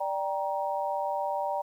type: chord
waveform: sine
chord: G minor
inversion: second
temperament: just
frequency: 588 / 784 / 940.8 Hz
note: D5 / G5 / Bb5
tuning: +2 / 0 / +16 cents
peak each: -32 dBFS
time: 0-1.62 s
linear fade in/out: 10 ms
effects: 10-bit